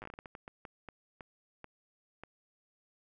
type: slowing click train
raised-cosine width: 0.5 ms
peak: -30 dBFS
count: 16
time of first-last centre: 0.02-2.236 s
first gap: 8 ms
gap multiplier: 1.36
effects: none